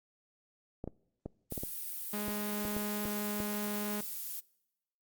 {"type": "clicks", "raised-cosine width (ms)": 2, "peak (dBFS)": -25, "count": 11, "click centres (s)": [0.841, 0.876, 1.26, 1.523, 1.578, 1.635, 2.282, 2.652, 2.766, 3.055, 3.403]}
{"type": "noise", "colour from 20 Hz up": "violet", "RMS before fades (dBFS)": -40, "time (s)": [1.5, 4.41], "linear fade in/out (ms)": 20}
{"type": "tone", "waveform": "sawtooth", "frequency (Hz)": 208.2, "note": "G#3", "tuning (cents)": 5, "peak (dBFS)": -31, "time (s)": [2.13, 4.01], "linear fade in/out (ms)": 5}
{"effects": ["noise-tail reverb RT60 0.9 s tail -24 dB re dry", "Opus 48 kbps"]}